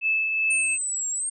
sine tone with tremolo, 2618 Hz, E7, 13 cents flat, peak -19 dBFS, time 0.01-0.78 s, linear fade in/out 50 ms, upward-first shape triangle, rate 2.6 Hz, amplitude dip 40%
sine exponential two-way sweep, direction down then up, 8870 to 7460 to 8720 Hz, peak -25 dBFS, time 0.5-1.3 s, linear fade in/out 10 ms, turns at 1.1 s
effects none

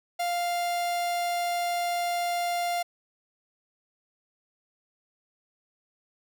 45% pulse tone, 698.5 Hz, F5, in tune, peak -26 dBFS, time 0.19-2.83 s, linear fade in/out 10 ms, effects none

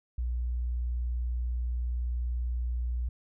sine tone, 60.4 Hz, B1, 38 cents flat, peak -28 dBFS, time 0.18-3.09 s, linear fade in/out 5 ms, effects none

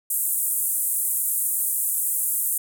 pink band-pass noise, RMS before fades -24 dBFS, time 0.1-2.58 s, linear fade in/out 5 ms, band 8400 to 16000 Hz, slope 48 dB/octave, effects none

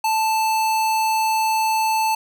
square tone, 880 Hz, A5, in tune, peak -18 dBFS, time 0.04-2.15 s, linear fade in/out 5 ms, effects none

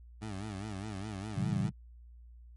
20% pulse tone with vibrato, 101.8 Hz, G#2, 34 cents flat, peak -33 dBFS, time 0.21-1.7 s, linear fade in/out 20 ms, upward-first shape sine, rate 4.9 Hz, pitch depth 140 cents each way
sine chord, A# diminished seventh, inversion none, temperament equal, 116.54 / 138.59 / 164.81 / 196 Hz, A#2 / C#3 / E3 / G3, 0 / 0 / 0 / 0 cents, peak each -35 dBFS, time 1.34-1.72 s, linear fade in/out 50 ms
effects added 59 Hz sine -50 dBFS peak until 2.56 s + MP3 48 kbps

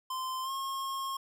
square tone with pitch glide, 1037 to 1079.2 Hz, C6 to C#6, -16 to -47 cents, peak -34 dBFS, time 0.1-1.17 s, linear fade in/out 5 ms, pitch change +69 cents, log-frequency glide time 0.42-0.51 s, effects none

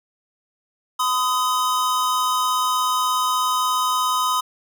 square tone pair together, 1015.3 / 1252 Hz, B5 / D#6, +48 / +10 cents, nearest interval major third, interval 362 cents, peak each -22 dBFS, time 0.99-4.41 s, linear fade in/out 10 ms, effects none

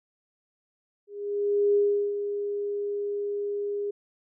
sine tone with ADSR envelope, 408.1 Hz, G#4, 30 cents flat, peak -18 dBFS, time 1.07-3.91 s, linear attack 680 ms, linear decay 380 ms, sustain -9 dB, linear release 8 ms, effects none

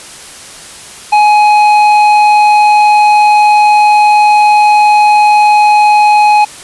sine tone with hard clipping, 839 Hz, G#5, 17 cents sharp, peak -5 dBFS, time 1.12-6.45 s, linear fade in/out 10 ms, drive 8 dB, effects white hiss -30 dBFS RMS until 6.63 s + resampled to 24000 Hz

